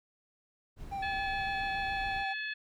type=noise; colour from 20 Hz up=brown; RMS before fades=-45 dBFS; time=0.76-2.25 s; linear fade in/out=50 ms
type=tone with vibrato; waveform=triangle; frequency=784 Hz; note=G5; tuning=in tune; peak=-32 dBFS; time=0.91-2.34 s; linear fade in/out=20 ms; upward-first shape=square; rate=7.1 Hz; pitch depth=17 cents each way
type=harmonic tone; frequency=859 Hz; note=A5; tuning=42 cents flat; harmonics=2 / 3 / 4 / 5; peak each=-36 / -40 / -45 / -48 dBFS; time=1.02-2.54 s; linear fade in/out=10 ms
effects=none